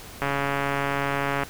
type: click train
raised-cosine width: 0.5 ms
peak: -10 dBFS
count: 171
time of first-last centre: 0.22-1.434 s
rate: 140 Hz
effects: pink hiss -42 dBFS RMS until 1.49 s